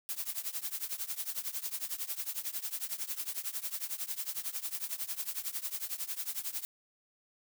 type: noise with tremolo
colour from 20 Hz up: blue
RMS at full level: -34 dBFS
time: 0.09-6.65 s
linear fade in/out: 0 ms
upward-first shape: triangle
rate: 11 Hz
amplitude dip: 95%
effects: none